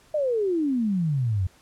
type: exponential sweep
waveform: sine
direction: down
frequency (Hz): 625 to 87.8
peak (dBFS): -21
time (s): 0.14-1.47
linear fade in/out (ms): 5
effects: pink hiss -57 dBFS RMS until 1.61 s + low-pass 11000 Hz 12 dB/octave